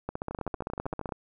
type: two click trains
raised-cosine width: 1 ms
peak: -22 / -18 dBFS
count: 11 / 17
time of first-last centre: 0.31-1.091 / 0.09-1.122 s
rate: 12.8 / 15.5 Hz
effects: none